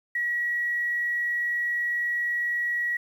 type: tone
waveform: sine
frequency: 1918 Hz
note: A#6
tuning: 49 cents sharp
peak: -24 dBFS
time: 0.15-2.97 s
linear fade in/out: 5 ms
effects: 9-bit